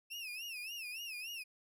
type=tone with vibrato; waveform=35% pulse; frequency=2637 Hz; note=E7; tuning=in tune; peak=-40 dBFS; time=0.1-1.44 s; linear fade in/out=20 ms; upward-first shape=sine; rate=3.5 Hz; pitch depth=150 cents each way; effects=none